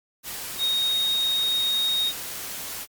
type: tone in noise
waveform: sine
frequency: 3734 Hz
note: A#7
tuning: 2 cents sharp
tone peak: -21 dBFS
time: 0.58-2.13 s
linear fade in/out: 50 ms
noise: white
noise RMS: -34 dBFS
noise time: 0.23-2.87 s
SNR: +10 dB
effects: Opus 48 kbps